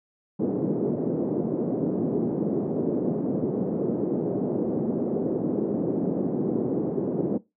white band-pass noise, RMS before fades -26 dBFS, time 0.39-7.38 s, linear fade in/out 10 ms, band 160 to 420 Hz, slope 24 dB/octave, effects noise-tail reverb RT60 0.2 s tail -19 dB re dry

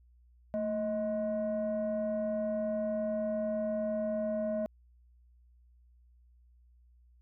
sine tone pair together, 222.1 / 629 Hz, A3 / D#5, +16 / +19 cents, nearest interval octave + tritone, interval 1803 cents, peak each -33 / -30 dBFS, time 0.54-4.66 s, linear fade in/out 0 ms, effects tanh soft clip ceiling -26 dBFS + added 60 Hz sine -59 dBFS peak until 7.21 s

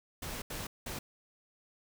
pink noise bursts at uneven times, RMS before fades -40 dBFS, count 3, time 0.22-0.42 / 0.5-0.67 / 0.86-0.99 s, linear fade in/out 5 ms, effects none

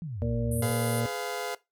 sine exponential two-way sweep, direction down then up, 179.5 to 48 to 117.7 Hz, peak -33 dBFS, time 0.02-0.7 s, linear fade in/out 0 ms, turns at 0.37 s
harmonic tone, 116.54 Hz, A#2, in tune, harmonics 1 / 2 / 4 / 5, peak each -29 / -32 / -35 / -36 dBFS, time 0.22-1.06 s, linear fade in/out 0 ms
white band-pass noise, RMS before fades -39 dBFS, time 0.51-1.01 s, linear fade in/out 10 ms, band 8800 to 12000 Hz, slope 96 dB/octave
sawtooth chord, F diminished, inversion first, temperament just, 419.1 / 502.9 / 698.5 Hz, Ab4 / Cb5 / F5, +16 / +31 / 0 cents, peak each -32 dBFS, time 0.62-1.55 s, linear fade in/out 5 ms
effects noise-tail reverb RT60 0.2 s tail -19 dB re dry

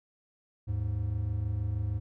triangle tone pair together, 77.47 / 103.83 Hz, D#2 / G#2, -7 / 0 cents, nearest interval perfect fourth, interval 507 cents, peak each -32 / -28 dBFS, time 0.67-2 s, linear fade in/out 20 ms, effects none

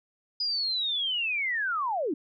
sine linear sweep, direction down, 4973 to 260.4 Hz, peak -26 dBFS, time 0.4-2.14 s, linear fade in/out 5 ms, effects none

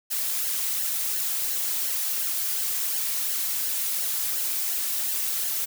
blue noise with flanger, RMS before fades -27 dBFS, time 0.1-5.66 s, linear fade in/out 20 ms, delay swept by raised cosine 0.82 to 3.42 ms, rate 2.8 Hz, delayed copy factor -0.6, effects none

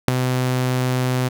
sawtooth tone with ADSR envelope, 127.3 Hz, C3, 47 cents flat, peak -4 dBFS, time 0.08-1.29 s, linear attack 4 ms, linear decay 4 ms, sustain -10 dB, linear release 14 ms, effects none

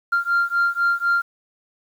sine beating tone pair, 1389 / 1393 Hz, F6 / F6, -10 / -5 cents, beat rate 4 Hz, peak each -19 dBFS, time 0.12-1.22 s, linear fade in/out 10 ms, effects tanh soft clip ceiling -13 dBFS + 8-bit

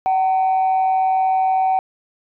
sine tone pair together, 758.1 / 911 Hz, F#5 / A#5, +42 / -40 cents, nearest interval minor third, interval 318 cents, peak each -13 / -25 dBFS, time 0.06-1.79 s, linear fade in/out 0 ms, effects tanh soft clip ceiling -11 dBFS

